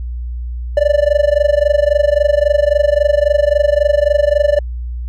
triangle tone with amplitude modulation, 586 Hz, D5, 4 cents flat, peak -4 dBFS, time 0.77-4.59 s, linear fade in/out 2 ms, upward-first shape sine, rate 23.7 Hz, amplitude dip 95%, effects added 60 Hz sine -20 dBFS peak until 5.08 s

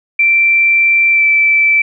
sine tone with pitch glide, 2348 to 2324 Hz, D7 to D7, -1 to -19 cents, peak -7 dBFS, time 0.19-1.82 s, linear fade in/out 5 ms, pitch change -18 cents, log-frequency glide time 1.11-1.24 s, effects none

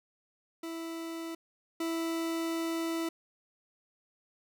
40% pulse tone pair in turn, 329.6 / 329.6 Hz, E4 / E4, 0 / 0 cents, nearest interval unison, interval 0 cents, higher neither, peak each -36 / -30 dBFS, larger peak second, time 0.63-1.35 / 1.8-3.09 s, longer second, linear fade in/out 5 ms, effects none

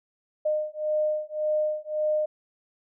sine beating tone pair, 610 / 611.8 Hz, D#5 / D#5, -34 / -29 cents, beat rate 1.8 Hz, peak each -27 dBFS, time 0.45-2.26 s, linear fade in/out 10 ms, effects none

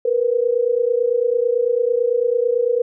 sine tone pair together, 466.2 / 495.2 Hz, A#4 / B4, 0 / +5 cents, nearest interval minor second, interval 105 cents, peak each -18 dBFS, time 0.05-2.82 s, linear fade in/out 5 ms, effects none

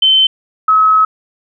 sine tone pair in turn, 3079 / 1283.4 Hz, G7 / E6, -32 / -47 cents, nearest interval octave + minor third, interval 1515 cents, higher first, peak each -6 dBFS, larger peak neither, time 0.02-0.27 / 0.68-1.05 s, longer second, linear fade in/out 5 ms, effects none

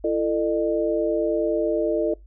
sine tone cluster, 335.7 / 445 / 606 Hz, E4 / A4 / D#5, +32 / +20 / -46 cents, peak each -24 dBFS, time 0.04-2.14 s, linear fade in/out 5 ms, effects noise-tail reverb RT60 0.2 s tail -24 dB re dry + added 50 Hz sine -44 dBFS peak until 2.26 s

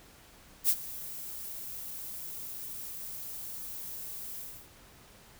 violet noise with ADSR envelope, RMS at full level -23 dBFS, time 0.64-4.69 s, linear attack 51 ms, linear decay 57 ms, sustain -18 dB, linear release 300 ms, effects pink hiss -56 dBFS RMS until 5.39 s

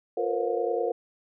sine tone cluster, 351 / 459.3 / 488.9 / 531 / 714 Hz, F4 / A#4 / B4 / C5 / F5, +9 / -26 / -18 / +25 / +38 cents, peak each -33 / -28 / -31 / -32 / -33 dBFS, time 0.17-0.92 s, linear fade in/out 5 ms, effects none

